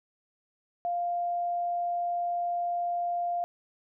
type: tone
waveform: sine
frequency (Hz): 698.5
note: F5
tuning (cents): 0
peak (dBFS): -27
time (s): 0.85-3.44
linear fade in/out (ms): 0
effects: none